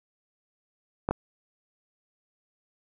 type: clicks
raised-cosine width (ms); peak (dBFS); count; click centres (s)
1; -12; 2; 1.089 / 1.11
effects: none